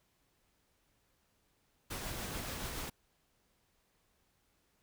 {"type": "noise with tremolo", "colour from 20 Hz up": "pink", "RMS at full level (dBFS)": -40, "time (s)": [1.9, 2.9], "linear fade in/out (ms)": 10, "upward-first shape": "sine", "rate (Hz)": 7, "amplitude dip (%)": 25, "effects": ["pink hiss -75 dBFS RMS until 4.82 s"]}